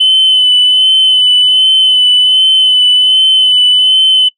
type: tone with vibrato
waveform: sine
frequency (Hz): 3027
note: F#7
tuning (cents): +39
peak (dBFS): -3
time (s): 0-4.29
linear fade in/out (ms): 10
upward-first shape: sine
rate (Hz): 1.3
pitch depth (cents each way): 24
effects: noise-tail reverb RT60 0.1 s tail -23 dB re dry + tanh soft clip ceiling -1 dBFS